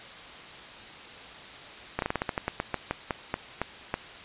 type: slowing click train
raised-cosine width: 0.5 ms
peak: -12 dBFS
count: 16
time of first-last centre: 1.99-3.941 s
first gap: 32 ms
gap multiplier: 1.18
effects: white hiss -44 dBFS RMS until 4.24 s + resampled to 8000 Hz